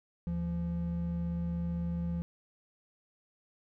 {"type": "tone pair together", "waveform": "triangle", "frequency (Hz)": [76, 171.31], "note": ["D#2", "F3"], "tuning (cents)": [-40, -33], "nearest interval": "octave + major second", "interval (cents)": 1407, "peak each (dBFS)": [-36, -30], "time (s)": [0.27, 2.22], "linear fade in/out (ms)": 0, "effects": []}